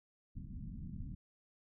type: low-pass noise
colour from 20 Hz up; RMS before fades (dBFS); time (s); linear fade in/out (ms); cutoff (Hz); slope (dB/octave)
pink; -45; 0.35-1.15; 10; 250; 48
effects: none

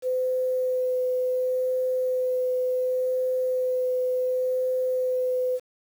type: tone with vibrato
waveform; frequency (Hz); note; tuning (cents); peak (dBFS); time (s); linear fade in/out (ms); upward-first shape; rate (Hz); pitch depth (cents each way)
sine; 508; B4; +49; -22; 0.02-5.6; 50; sine; 0.69; 10
effects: 8-bit

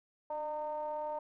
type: ring-modulated tone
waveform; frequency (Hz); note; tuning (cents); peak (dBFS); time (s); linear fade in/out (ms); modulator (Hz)
triangle; 155.56; D#3; 0; -30; 0.3-1.19; 5; 759
effects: none

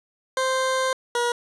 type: tone pair in turn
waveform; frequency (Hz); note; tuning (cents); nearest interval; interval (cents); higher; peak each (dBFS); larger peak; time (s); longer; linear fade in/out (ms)
20% pulse; 522 / 479.3; C5 / A#4; -4 / +48; minor second; 148; first; -16; neither; 0.37-0.93 / 1.15-1.32; first; 2
effects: resampled to 24000 Hz + 9-bit

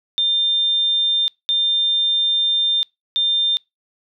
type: tone bursts at uneven times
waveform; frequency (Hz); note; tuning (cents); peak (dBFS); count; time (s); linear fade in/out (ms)
sine; 3600; A7; +39; -15; 3; 0.18-1.28 / 1.49-2.83 / 3.16-3.57; 0
effects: noise-tail reverb RT60 0.2 s tail -25 dB re dry

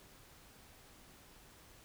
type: silence
effects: pink hiss -60 dBFS RMS until 1.84 s

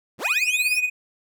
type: linear sweep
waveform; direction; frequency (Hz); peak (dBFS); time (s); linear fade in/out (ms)
20% pulse; up; 58.7 to 5800; -22; 0.18-0.81; 50
type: tone with tremolo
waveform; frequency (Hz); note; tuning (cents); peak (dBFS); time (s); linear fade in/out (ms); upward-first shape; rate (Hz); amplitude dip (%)
triangle; 2489; D#7; 0; -15; 0.24-0.9; 20; sine; 17; 70
effects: none

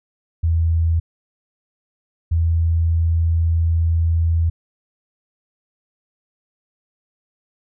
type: tone pair in turn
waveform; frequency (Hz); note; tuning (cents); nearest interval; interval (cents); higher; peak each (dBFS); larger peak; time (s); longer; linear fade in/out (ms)
sine; 82.41 / 82.77; E2 / E2; 0 / +8; unison; 8; second; -14; neither; 0.43-1 / 2.31-4.5; second; 10
effects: none

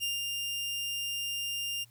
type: tone with ADSR envelope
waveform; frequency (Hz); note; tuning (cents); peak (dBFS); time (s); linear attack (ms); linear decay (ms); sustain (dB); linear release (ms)
sawtooth; 2800; F7; +4; -26; 0-1.85; 34; 170; -3; 25
effects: added 117 Hz sine -59 dBFS peak until 1.9 s + white hiss -66 dBFS RMS until 1.9 s

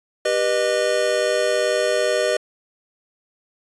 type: chord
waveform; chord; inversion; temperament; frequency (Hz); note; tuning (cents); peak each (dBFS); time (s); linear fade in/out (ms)
square; G augmented; none; just; 392 / 490 / 612.5; G4 / B4 / D#5; 0 / -14 / -27; -26 / -23 / -21; 0.25-2.37; 5
effects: resampled to 22050 Hz

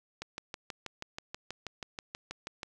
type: click train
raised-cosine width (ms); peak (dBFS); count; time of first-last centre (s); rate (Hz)
0.2; -21; 16; 0.22-2.632; 6.22
effects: none

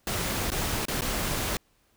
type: noise with dropouts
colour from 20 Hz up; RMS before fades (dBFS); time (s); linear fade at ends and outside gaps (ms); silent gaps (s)
pink; -29; 0.07-1.57; 1; 0.503-0.518 / 0.854-0.883 / 1.009-1.019
effects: pink hiss -67 dBFS RMS until 1.96 s

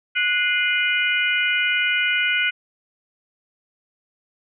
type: harmonic tone with a mistuned harmonic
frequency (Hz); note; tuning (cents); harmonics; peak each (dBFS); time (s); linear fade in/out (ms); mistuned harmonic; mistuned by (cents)
490; B4; -14; 3 / 4 / 5 / 6; -22 / -23 / -24 / -25; 0.15-2.51; 20; 4; +110
effects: none

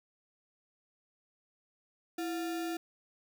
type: tone with sample-and-hold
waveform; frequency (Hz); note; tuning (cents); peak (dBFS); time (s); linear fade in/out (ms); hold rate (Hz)
sine; 332.4; E4; +15; -33; 2.18-2.77; 5; 1050
effects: none

